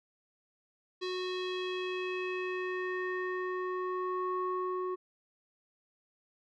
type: tone with low-pass filter sweep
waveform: square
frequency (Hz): 367.3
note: F#4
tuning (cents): -13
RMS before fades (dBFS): -35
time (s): 1.01-4.96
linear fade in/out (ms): 20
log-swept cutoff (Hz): 4200 to 900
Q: 3.4
effects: none